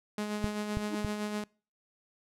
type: tone with tremolo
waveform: sawtooth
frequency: 209.7 Hz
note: G#3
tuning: 17 cents sharp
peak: -27 dBFS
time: 0.18-1.44 s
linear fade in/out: 2 ms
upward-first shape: sine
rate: 7.8 Hz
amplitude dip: 40%
type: clicks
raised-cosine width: 5 ms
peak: -19 dBFS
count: 3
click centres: 0.443 / 0.771 / 1.047 s
type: tone with exponential growth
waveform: triangle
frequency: 307.5 Hz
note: D#4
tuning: 20 cents flat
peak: -27 dBFS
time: 0.86-0.95 s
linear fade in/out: 5 ms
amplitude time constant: 19 ms
effects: noise-tail reverb RT60 0.4 s tail -25 dB re dry + low-pass 11000 Hz 12 dB/octave